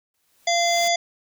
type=noise with exponential growth; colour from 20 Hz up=white; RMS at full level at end=-34 dBFS; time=0.14-0.88 s; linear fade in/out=2 ms; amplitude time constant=160 ms
type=harmonic tone; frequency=688 Hz; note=F5; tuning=26 cents flat; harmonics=1 / 3 / 5 / 7 / 9 / 10; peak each=-20 / -25 / -27 / -28 / -30 / -30 dBFS; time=0.47-0.96 s; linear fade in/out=5 ms
effects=none